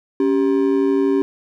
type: ring-modulated tone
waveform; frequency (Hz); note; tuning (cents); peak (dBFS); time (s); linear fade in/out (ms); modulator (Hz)
triangle; 334.9; E4; +27; -9; 0.2-1.22; 0; 56
effects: none